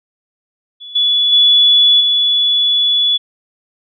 sine tone with level steps, 3420 Hz, A7, 50 cents flat, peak -29 / -10 / -6 / -10 dBFS, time 0.8-3.18 s, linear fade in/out 20 ms, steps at 0.95 / 1.32 / 2 s, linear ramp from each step 10 ms, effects none

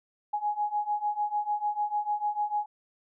sine beating tone pair, 830.6 / 837.3 Hz, G#5 / G#5, 0 / +14 cents, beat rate 6.7 Hz, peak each -31 / -29 dBFS, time 0.33-2.66 s, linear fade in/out 10 ms, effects none

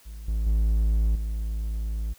triangle tone with level steps, 54.3 Hz, A1, 22 cents flat, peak -34 / -21 / -17 / -24 dBFS, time 0.05-2.14 s, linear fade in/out 20 ms, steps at 0.28 / 0.46 / 1.15 s, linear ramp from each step 5 ms, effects white hiss -56 dBFS RMS until 2.18 s

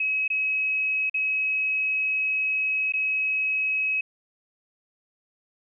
sine tone with dropouts, 2556 Hz, D#7, 46 cents sharp, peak -22 dBFS, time 0-4.01 s, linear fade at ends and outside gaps 5 ms, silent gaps 0.279-0.301 / 1.097-1.142 / 2.923-2.936 s, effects none

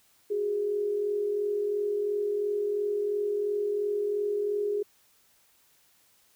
sine tone pair together, 370 / 412.9 Hz, F#4 / G#4, 0 / -10 cents, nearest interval major second, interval 190 cents, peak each -36 / -26 dBFS, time 0.3-4.83 s, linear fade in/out 10 ms, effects white hiss -64 dBFS RMS until 6.35 s

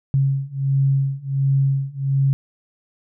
sine beating tone pair, 136 / 137.4 Hz, C#3 / C#3, -33 / -15 cents, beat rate 1.4 Hz, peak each -20 / -19 dBFS, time 0.14-2.33 s, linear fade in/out 0 ms, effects none

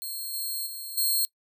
10% pulse tone with level steps, 4238 Hz, C8, 21 cents sharp, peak -26 / -23 / -29 / -16 dBFS, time 0.02-1.25 s, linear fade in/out 0 ms, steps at 0.33 / 0.66 / 0.97 s, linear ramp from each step 10 ms, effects noise-tail reverb RT60 0.1 s tail -23 dB re dry

